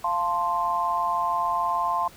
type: chord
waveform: sine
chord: F major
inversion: none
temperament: equal with one note detuned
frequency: 693.6 / 880 / 1046.5 Hz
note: F5 / A5 / C6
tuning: -12 / 0 / 0 cents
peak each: -29 / -28 / -24 dBFS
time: 0.04-2.08 s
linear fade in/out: 5 ms
effects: pink hiss -49 dBFS RMS until 2.16 s